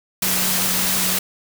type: tone in noise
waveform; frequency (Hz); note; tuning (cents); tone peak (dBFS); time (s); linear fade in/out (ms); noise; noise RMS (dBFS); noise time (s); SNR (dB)
sine; 185; F#3; 0; -29; 0.22-1.19; 5; white; -20; 0.22-1.19; -12
effects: none